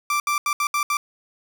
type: tone bursts at uneven times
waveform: 30% pulse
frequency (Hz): 1174.7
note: D6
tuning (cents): 0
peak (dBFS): -17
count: 6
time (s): 0.1-0.2 / 0.27-0.38 / 0.46-0.53 / 0.6-0.67 / 0.74-0.83 / 0.9-0.97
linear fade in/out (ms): 2
effects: none